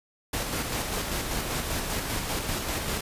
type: noise with tremolo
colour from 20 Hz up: pink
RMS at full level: -29 dBFS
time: 0.33-3.01 s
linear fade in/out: 5 ms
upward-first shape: square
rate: 5.1 Hz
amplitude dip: 30%
effects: resampled to 32000 Hz

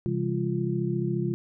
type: tone cluster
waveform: sine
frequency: 131.5 / 165.8 / 200.1 / 348.1 Hz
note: C3 / E3 / G3 / F4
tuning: +9 / +10 / +36 / -6 cents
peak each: -29 / -31 / -31 / -30 dBFS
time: 0.06-1.34 s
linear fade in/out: 0 ms
effects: none

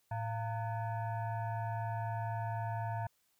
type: tone with frequency modulation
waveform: sine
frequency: 110 Hz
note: A2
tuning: in tune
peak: -34 dBFS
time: 0.11-3.07 s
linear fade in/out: 5 ms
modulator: 802 Hz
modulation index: 1
effects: white hiss -75 dBFS RMS until 3.39 s

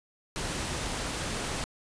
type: noise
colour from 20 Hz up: pink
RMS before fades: -33 dBFS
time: 0.36-1.64 s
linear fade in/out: 0 ms
effects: resampled to 22050 Hz

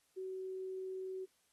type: tone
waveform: sine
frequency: 376.6 Hz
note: F#4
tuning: 31 cents sharp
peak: -40 dBFS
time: 0.16-1.26 s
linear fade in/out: 20 ms
effects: white hiss -75 dBFS RMS until 1.52 s + AAC 32 kbps

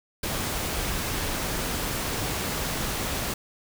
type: noise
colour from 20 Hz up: pink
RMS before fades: -29 dBFS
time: 0.23-3.34 s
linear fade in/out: 5 ms
effects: none

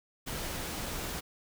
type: noise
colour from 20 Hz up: pink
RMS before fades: -37 dBFS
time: 0.26-1.21 s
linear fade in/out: 20 ms
effects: none

